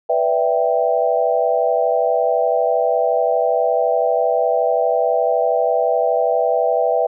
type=chord; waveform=sine; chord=E minor seventh; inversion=second; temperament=equal; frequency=493.9 / 587.3 / 659.3 / 784 Hz; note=B4 / D5 / E5 / G5; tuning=0 / 0 / 0 / 0 cents; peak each=-19 / -22 / -18 / -21 dBFS; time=0.09-7.07 s; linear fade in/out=10 ms; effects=none